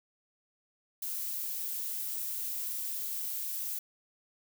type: noise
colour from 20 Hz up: violet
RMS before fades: -36 dBFS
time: 1.02-3.79 s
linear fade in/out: 5 ms
effects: none